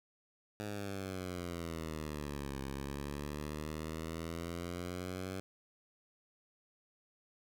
10% pulse exponential two-way sweep, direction down then up, 105.6 to 67.5 to 94.9 Hz, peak -31 dBFS, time 0.6-5.4 s, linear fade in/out 0 ms, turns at 2.61 s, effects none

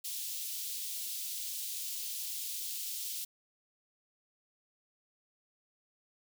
white high-pass noise, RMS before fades -39 dBFS, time 0.04-3.25 s, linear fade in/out 10 ms, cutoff 3100 Hz, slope 24 dB/octave, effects none

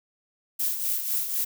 violet noise with tremolo, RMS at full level -25 dBFS, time 0.59-1.45 s, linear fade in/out 10 ms, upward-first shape triangle, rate 4 Hz, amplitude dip 60%, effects none

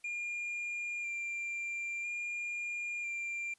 triangle tone with vibrato, 2394 Hz, D7, 33 cents sharp, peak -34 dBFS, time 0.04-3.54 s, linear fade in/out 5 ms, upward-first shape square, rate 0.5 Hz, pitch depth 13 cents each way, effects white hiss -70 dBFS RMS until 3.58 s + resampled to 24000 Hz

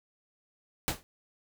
pink noise with exponential decay, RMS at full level -25 dBFS, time 0.88-1.03 s, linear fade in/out 0 ms, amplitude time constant 31 ms, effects none

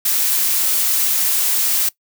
blue noise, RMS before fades -17 dBFS, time 0.05-1.89 s, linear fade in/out 5 ms, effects noise-tail reverb RT60 0.1 s tail -20 dB re dry

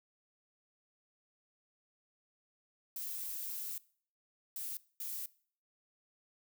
violet noise bursts at uneven times, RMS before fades -41 dBFS, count 3, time 2.96-3.78 / 4.56-4.77 / 5-5.26 s, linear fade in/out 2 ms, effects noise-tail reverb RT60 0.5 s tail -21 dB re dry

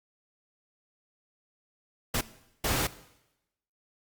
pink noise bursts at uneven times, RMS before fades -28 dBFS, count 2, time 2.14-2.21 / 2.64-2.87 s, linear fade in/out 5 ms, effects noise-tail reverb RT60 0.9 s tail -17 dB re dry + Opus 48 kbps

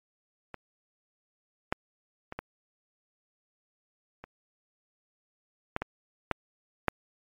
clicks, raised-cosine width 0.5 ms, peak -24 / -11 / -23 / -19 / -27 / -14 / -16 / -11 / -8 dBFS, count 9, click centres 0.543 / 1.725 / 2.324 / 2.39 / 4.24 / 5.764 / 5.82 / 6.313 / 6.883 s, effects MP3 64 kbps

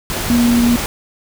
sine tone in noise, 238.2 Hz, A#3, 38 cents sharp, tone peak -10 dBFS, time 0.3-0.76 s, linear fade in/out 0 ms, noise pink, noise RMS -21 dBFS, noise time 0.1-0.86 s, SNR +8 dB, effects none

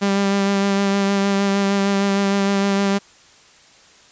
sawtooth tone with vibrato, 198.2 Hz, G3, 19 cents sharp, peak -12 dBFS, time 0.01-2.99 s, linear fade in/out 20 ms, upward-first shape sine, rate 6.5 Hz, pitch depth 17 cents each way, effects white hiss -49 dBFS RMS until 4.11 s + resampled to 16000 Hz

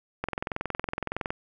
click train, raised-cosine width 0.5 ms, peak -14 dBFS, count 24, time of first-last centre 0.24-1.305 s, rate 21.6 Hz, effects none

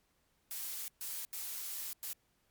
blue noise bursts at uneven times, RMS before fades -41 dBFS, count 4, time 0.51-0.88 / 1.01-1.25 / 1.33-1.93 / 2.03-2.13 s, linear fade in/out 0 ms, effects pink hiss -75 dBFS RMS until 2.5 s + MP3 96 kbps

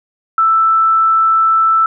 sine tone, 1323 Hz, E6, 6 cents sharp, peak -8 dBFS, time 0.38-1.86 s, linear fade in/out 2 ms, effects none

